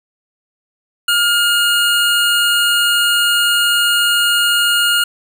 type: tone pair together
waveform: square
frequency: 1410.6 / 2859 Hz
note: F6 / F7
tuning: +17 / +40 cents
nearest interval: octave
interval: 1223 cents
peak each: -15 dBFS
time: 1.08-5.04 s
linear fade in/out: 5 ms
effects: none